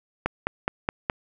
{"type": "click train", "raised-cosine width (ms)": 0.5, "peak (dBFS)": -8, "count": 5, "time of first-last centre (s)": [0.26, 1.099], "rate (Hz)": 4.77, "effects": []}